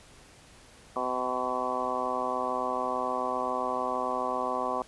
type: harmonic tone with a mistuned harmonic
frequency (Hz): 127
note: B2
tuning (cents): +49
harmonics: 2 / 3 / 4 / 5 / 6 / 7 / 8 / 9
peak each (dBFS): -39 / -39 / -36 / -35 / -35 / -39 / -34 / -34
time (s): 0.96-4.82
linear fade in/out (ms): 2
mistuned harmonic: 9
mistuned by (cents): -23
effects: pink hiss -54 dBFS RMS until 4.87 s + resampled to 24000 Hz